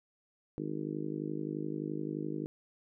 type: harmonic tone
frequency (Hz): 51.6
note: G#1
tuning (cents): -10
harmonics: 3 / 4 / 5 / 6 / 7 / 8 / 9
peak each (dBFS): -41 / -44 / -44 / -38 / -42 / -45 / -48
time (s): 0.58-2.46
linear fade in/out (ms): 0
effects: none